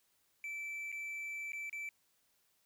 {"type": "tone with dropouts", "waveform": "triangle", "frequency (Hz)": 2324, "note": "D7", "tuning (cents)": -19, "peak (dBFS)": -38, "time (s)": [0.44, 1.89], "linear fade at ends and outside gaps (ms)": 1, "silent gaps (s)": [[0.918, 0.925], [1.52, 1.532], [1.696, 1.728]], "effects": ["white hiss -75 dBFS RMS until 2.65 s"]}